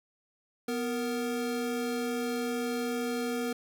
square tone pair together, 246.9 / 466.1 Hz, B3 / A#4, 0 / 0 cents, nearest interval major seventh, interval 1100 cents, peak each -33 / -34 dBFS, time 0.68-3.53 s, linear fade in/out 5 ms, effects none

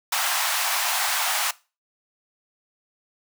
pink high-pass noise, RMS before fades -24 dBFS, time 0.12-1.51 s, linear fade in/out 5 ms, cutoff 710 Hz, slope 48 dB/octave, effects noise-tail reverb RT60 0.3 s tail -20 dB re dry

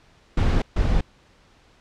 brown noise bursts at uneven times, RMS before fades -19 dBFS, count 2, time 0.37-0.62 / 0.76-1.01 s, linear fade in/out 5 ms, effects pink hiss -56 dBFS RMS until 1.8 s + low-pass 5000 Hz 12 dB/octave

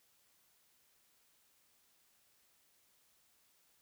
silence, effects white hiss -72 dBFS RMS until 3.81 s

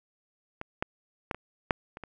clicks, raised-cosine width 0.5 ms, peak -21 / -13 / -14 / -23 / -8 / -26 / -25 dBFS, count 7, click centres 0.614 / 0.825 / 1.312 / 1.346 / 1.708 / 1.971 / 2.037 s, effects none

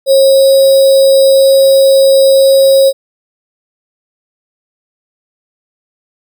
sine tone with sample-and-hold, 541 Hz, C#5, 42 cents flat, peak -3 dBFS, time 0.06-2.93 s, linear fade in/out 50 ms, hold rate 4410 Hz, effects none

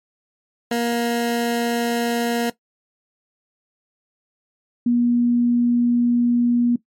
20% pulse / sine tone pair in turn, 235.8 / 240.3 Hz, A#3 / B3, +20 / -47 cents, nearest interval unison, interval 33 cents, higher second, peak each -14 dBFS, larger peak neither, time 0.71-2.5 / 4.86-6.76 s, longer second, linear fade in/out 5 ms, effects noise-tail reverb RT60 0.1 s tail -17 dB re dry + MP3 64 kbps

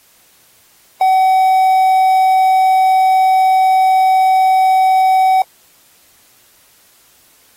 triangle tone with quantisation, 756 Hz, F#5, 37 cents sharp, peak -6 dBFS, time 1.01-5.42 s, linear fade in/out 2 ms, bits 5, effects white hiss -50 dBFS RMS until 7.56 s + AAC 48 kbps

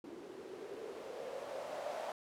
violet noise with low-pass filter sweep, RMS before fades -45 dBFS, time 0.04-2.12 s, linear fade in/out 2 ms, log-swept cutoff 330 to 680 Hz, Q 5.2, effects none

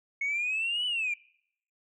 sine exponential two-way sweep, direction up then down, 2192 to 3000 to 2347 Hz, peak -26 dBFS, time 0.21-1.14 s, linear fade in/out 5 ms, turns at 0.86 s, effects noise-tail reverb RT60 0.7 s tail -24 dB re dry + tanh soft clip ceiling -24 dBFS

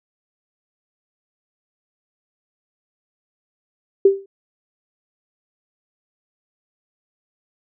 sine tone with exponential decay, 392 Hz, G4, in tune, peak -5 dBFS, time 4.05-4.26 s, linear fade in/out 5 ms, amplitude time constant 44 ms, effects none

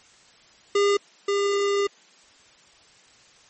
square tone pair in turn, 404.4 / 402.1 Hz, G#4 / G4, -46 / +44 cents, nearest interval unison, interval 10 cents, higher first, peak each -18 / -21 dBFS, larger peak first, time 0.75-0.97 / 1.28-1.87 s, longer second, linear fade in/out 5 ms, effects white hiss -54 dBFS RMS until 3.49 s + MP3 32 kbps

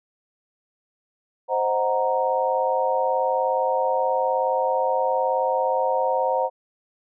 sine chord, C half-diminished seventh, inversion none, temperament equal, 523.3 / 622.3 / 740 / 932.3 Hz, C5 / Eb5 / Gb5 / Bb5, 0 / 0 / 0 / 0 cents, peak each -23 / -28 / -26 / -24 dBFS, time 1.48-6.5 s, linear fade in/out 50 ms, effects none

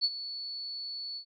sine tone with ADSR envelope, 4435 Hz, C#8, in tune, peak -22 dBFS, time 0.01-1.25 s, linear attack 34 ms, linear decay 44 ms, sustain -14 dB, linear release 85 ms, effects none

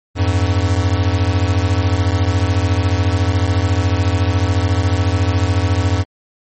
square beating tone pair, 87.31 / 101.31 Hz, F2 / G#2, 0 / -42 cents, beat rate 14 Hz, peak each -16 / -17 dBFS, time 0.15-6.05 s, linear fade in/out 50 ms, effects MP3 32 kbps

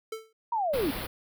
square tone with exponential decay, 442.7 Hz, A4, 11 cents sharp, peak -31 dBFS, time 0.12-0.33 s, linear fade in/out 5 ms, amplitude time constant 45 ms
sine linear sweep, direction down, 968 to 247 Hz, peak -25 dBFS, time 0.52-0.91 s, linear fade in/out 5 ms
pink band-stop noise, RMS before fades -35 dBFS, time 0.73-1.07 s, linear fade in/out 10 ms, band 4700 to 10000 Hz, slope 48 dB/octave
effects none

